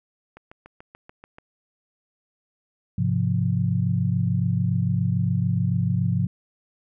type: click train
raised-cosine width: 0.5 ms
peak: -28 dBFS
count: 8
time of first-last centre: 0.37-1.384 s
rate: 6.9 Hz
type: chord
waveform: sine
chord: F minor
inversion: first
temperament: equal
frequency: 103.83 / 130.81 / 174.61 Hz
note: Ab2 / C3 / F3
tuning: 0 / 0 / 0 cents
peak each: -24 dBFS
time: 2.98-6.27 s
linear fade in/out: 5 ms
effects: none